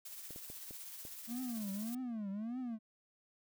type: noise with tremolo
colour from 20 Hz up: blue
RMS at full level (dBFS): -47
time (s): 0.05-1.95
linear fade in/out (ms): 5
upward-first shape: triangle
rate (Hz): 16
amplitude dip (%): 40
type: clicks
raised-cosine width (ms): 2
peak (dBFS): -38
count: 5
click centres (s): 0.307 / 0.361 / 0.501 / 0.709 / 1.052
type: tone with vibrato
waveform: triangle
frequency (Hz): 224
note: A3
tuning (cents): +31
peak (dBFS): -36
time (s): 1.27-2.79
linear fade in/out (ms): 50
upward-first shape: triangle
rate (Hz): 1.7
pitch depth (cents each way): 270
effects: none